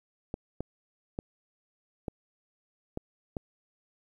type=clicks; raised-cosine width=2 ms; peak=-20 dBFS; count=6; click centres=0.341 / 0.606 / 1.189 / 2.082 / 2.974 / 3.368 s; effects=10-bit